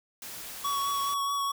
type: noise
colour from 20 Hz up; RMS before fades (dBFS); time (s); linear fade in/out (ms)
white; -41; 0.22-1.14; 2
type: tone with vibrato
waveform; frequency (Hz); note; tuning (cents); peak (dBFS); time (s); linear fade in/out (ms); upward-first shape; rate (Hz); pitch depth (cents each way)
square; 1121; C#6; +19; -28; 0.64-1.52; 10; triangle; 4.7; 19
effects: none